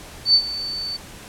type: tone with ADSR envelope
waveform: sine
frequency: 4529 Hz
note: C#8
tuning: 36 cents sharp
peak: -9 dBFS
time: 0.25-0.97 s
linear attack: 92 ms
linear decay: 70 ms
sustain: -16 dB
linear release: 10 ms
effects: pink hiss -40 dBFS RMS until 1.28 s + low-pass 12000 Hz 12 dB/octave